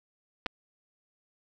clicks, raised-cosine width 0.3 ms, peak -15 dBFS, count 2, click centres 0.461 / 0.465 s, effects none

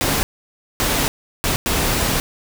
pink noise bursts at uneven times, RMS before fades -19 dBFS, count 4, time 0.01-0.23 / 0.8-1.08 / 1.44-1.56 / 1.66-2.2 s, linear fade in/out 0 ms, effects none

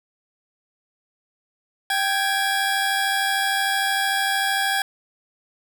25% pulse tone pair together, 784 / 1661.2 Hz, G5 / G#6, 0 / 0 cents, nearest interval octave + minor second, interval 1300 cents, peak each -19 dBFS, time 1.9-4.82 s, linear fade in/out 2 ms, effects none

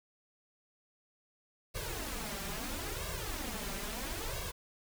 pink noise with flanger, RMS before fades -39 dBFS, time 1.74-4.52 s, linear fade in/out 20 ms, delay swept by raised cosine 1.8 to 5.1 ms, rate 0.75 Hz, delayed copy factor +0.9, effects none

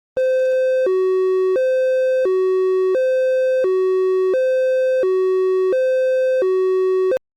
triangle tone with vibrato, 440 Hz, A4, in tune, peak -12 dBFS, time 0.17-7.17 s, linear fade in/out 0 ms, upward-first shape square, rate 0.72 Hz, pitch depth 280 cents each way, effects Opus 32 kbps

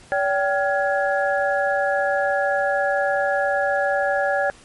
sine tone cluster, 571 / 777 / 1408 / 1676 Hz, D5 / G5 / F6 / G#6, -49 / -16 / +14 / +15 cents, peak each -21 / -23 / -30 / -24 dBFS, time 0.12-4.5 s, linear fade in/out 0 ms, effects pink hiss -48 dBFS RMS until 4.64 s + MP3 48 kbps

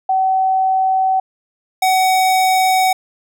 sine / square tone pair in turn, 760 / 751.3 Hz, F#5 / F#5, +46 / +26 cents, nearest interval unison, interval 20 cents, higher first, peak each -12 dBFS, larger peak neither, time 0.09-1.2 / 1.82-2.93 s, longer neither, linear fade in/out 5 ms, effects none

